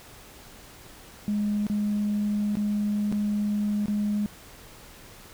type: tone with dropouts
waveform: sine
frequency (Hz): 207.7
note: G#3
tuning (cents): 0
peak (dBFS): -22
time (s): 1.28-4.26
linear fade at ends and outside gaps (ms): 0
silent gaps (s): 1.667-1.699 / 2.554-2.57 / 3.117-3.125 / 3.858-3.882
effects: tanh soft clip ceiling -19 dBFS + pink hiss -48 dBFS RMS until 5.33 s